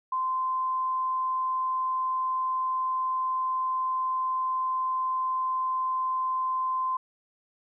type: tone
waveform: sine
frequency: 1036 Hz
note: C6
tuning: 17 cents flat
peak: -25 dBFS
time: 0.12-6.97 s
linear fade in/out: 5 ms
effects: none